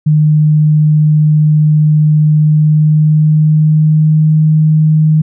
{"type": "tone with pitch glide", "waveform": "sine", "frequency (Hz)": [152.5, 155.35], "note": ["D#3", "D#3"], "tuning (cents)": [-34, -2], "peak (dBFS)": -5, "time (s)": [0.06, 5.22], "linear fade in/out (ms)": 10, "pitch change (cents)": 32, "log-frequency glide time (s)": [2.33, 4.36], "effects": []}